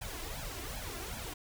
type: noise with flanger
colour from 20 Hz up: pink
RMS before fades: -41 dBFS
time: 0.01-1.34 s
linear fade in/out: 10 ms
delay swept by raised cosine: 1.2 to 3 ms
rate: 2.6 Hz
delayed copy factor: +0.95
effects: none